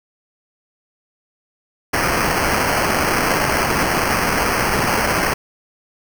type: noise with sample-and-hold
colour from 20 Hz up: white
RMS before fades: -18 dBFS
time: 1.93-5.34 s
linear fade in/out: 10 ms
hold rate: 3675 Hz
effects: none